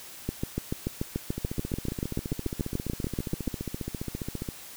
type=two click trains; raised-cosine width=3 ms; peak=-19 / -15 dBFS; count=47 / 23; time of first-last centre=1.38-4.488 / 0.29-3.478 s; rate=14.8 / 6.9 Hz; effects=white hiss -45 dBFS RMS until 4.76 s